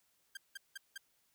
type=tone bursts; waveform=sawtooth; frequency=1593 Hz; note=G6; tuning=27 cents sharp; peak=-39 dBFS; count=4; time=0.35-0.978 s; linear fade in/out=5 ms; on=22 ms; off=180 ms; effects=white hiss -75 dBFS RMS until 1.34 s